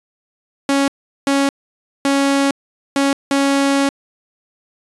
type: tone bursts at uneven times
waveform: sawtooth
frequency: 277.2 Hz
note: C#4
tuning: in tune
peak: -9 dBFS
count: 5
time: 0.69-0.88 / 1.27-1.49 / 2.05-2.51 / 2.96-3.13 / 3.31-3.89 s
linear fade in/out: 2 ms
effects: resampled to 24000 Hz